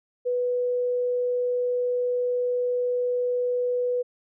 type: tone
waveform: sine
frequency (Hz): 493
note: B4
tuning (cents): -3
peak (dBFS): -22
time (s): 0.25-4.03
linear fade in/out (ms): 20
effects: none